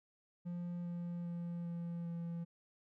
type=tone with pitch steps; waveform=triangle; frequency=174.61 / 173.3 / 172.01 / 170.72 / 169.44 Hz; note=F3 / F3 / F3 / F3 / E3; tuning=0 / -13 / -26 / -39 / +48 cents; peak=-37 dBFS; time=0.45-2.45 s; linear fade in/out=20 ms; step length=400 ms; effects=none